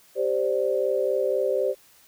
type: chord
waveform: sine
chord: G suspended fourth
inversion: none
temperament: equal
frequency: 392 / 523.3 / 587.3 Hz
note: G4 / C5 / D5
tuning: 0 / 0 / 0 cents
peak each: -26 / -24 / -27 dBFS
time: 0.15-1.75 s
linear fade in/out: 50 ms
effects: white hiss -56 dBFS RMS until 2.07 s